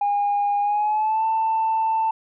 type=tone with pitch glide; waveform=sine; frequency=815 to 888.8 Hz; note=G#5 to A5; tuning=-33 to +17 cents; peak=-17 dBFS; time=0.01-2.11 s; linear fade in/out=5 ms; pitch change=+150 cents; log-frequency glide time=0.61-1.25 s; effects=tanh soft clip ceiling -15 dBFS